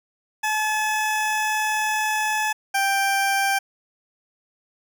20% pulse tone pair in turn, 859 / 786.8 Hz, A5 / G5, -42 / +6 cents, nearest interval major second, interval 152 cents, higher first, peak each -16 / -14 dBFS, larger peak second, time 0.43-2.53 / 2.74-3.59 s, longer first, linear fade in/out 10 ms, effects none

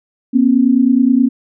sine tone pair together, 240.6 / 270.1 Hz, B3 / C#4, -45 / -45 cents, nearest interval major second, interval 200 cents, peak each -11 dBFS, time 0.33-1.29 s, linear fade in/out 20 ms, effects none

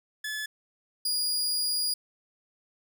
sawtooth tone pair in turn, 1721 / 4868 Hz, A6 / D#8, -39 / -39 cents, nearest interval octave + tritone, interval 1800 cents, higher second, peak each -28 / -23 dBFS, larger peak second, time 0.24-0.46 / 1.05-1.94 s, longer second, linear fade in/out 5 ms, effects none

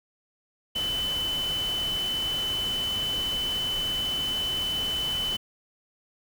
sine tone in noise, 3020 Hz, F#7, 35 cents sharp, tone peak -26 dBFS, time 0.75-5.37 s, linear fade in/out 10 ms, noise pink, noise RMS -37 dBFS, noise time 0.75-5.37 s, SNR +8 dB, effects none

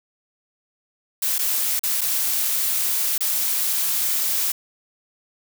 blue noise with dropouts, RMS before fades -22 dBFS, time 1.22-4.52 s, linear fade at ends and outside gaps 5 ms, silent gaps 1.383-1.389 / 1.794-1.834 / 2.01-2.014 / 3.18-3.206 s, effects none

